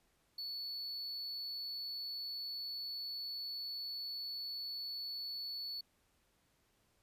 triangle tone, 4435 Hz, C#8, in tune, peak -39 dBFS, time 0.38-5.81 s, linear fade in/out 5 ms, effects pink hiss -75 dBFS RMS until 7.02 s + resampled to 32000 Hz

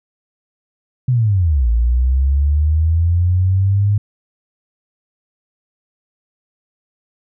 sine linear two-way sweep, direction down then up, 130.4 to 55.9 to 103.9 Hz, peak -11 dBFS, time 1.08-3.98 s, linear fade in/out 5 ms, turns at 1.69 s, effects none

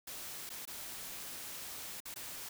white noise with dropouts, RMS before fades -45 dBFS, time 0.07-2.49 s, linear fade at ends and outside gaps 5 ms, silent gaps 0.493-0.501 / 0.654-0.674 / 2.004-2.054 / 2.142-2.159 s, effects none

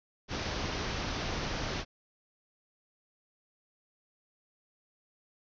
pink low-pass noise, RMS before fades -35 dBFS, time 0.28-1.85 s, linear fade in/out 50 ms, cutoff 6100 Hz, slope 96 dB/octave, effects none

